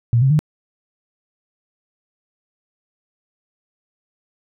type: tone with pitch steps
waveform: sine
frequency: 118 / 133.99 / 152.15 Hz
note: A#2 / C3 / D#3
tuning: +22 / +42 / -38 cents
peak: -11 dBFS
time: 0.13-0.391 s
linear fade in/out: 0 ms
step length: 87 ms
effects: none